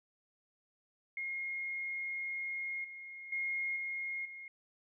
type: tone with level steps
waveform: sine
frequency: 2145 Hz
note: C7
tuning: 42 cents sharp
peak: -36 / -45 / -33 / -36 / -45 dBFS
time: 1.17-4.48 s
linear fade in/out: 2 ms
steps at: 2.84 / 3.32 / 3.76 / 4.25 s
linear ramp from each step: 5 ms
effects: none